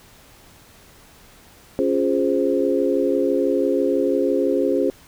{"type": "chord", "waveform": "sine", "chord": "Db major seventh", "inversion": "none", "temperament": "equal", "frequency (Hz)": [277.2, 349.2, 415.3, 523.3], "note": ["Db4", "F4", "Ab4", "C5"], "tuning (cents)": [0, 0, 0, 0], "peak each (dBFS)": [-22, -23, -22, -22], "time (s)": [1.79, 4.9], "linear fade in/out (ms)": 0, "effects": ["pink hiss -49 dBFS RMS until 5.07 s"]}